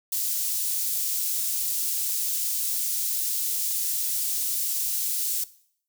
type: high-pass noise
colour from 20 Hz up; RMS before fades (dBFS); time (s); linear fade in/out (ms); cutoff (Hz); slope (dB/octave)
white; -27; 0.12-5.44; 5; 5900; 12
effects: noise-tail reverb RT60 0.6 s tail -18 dB re dry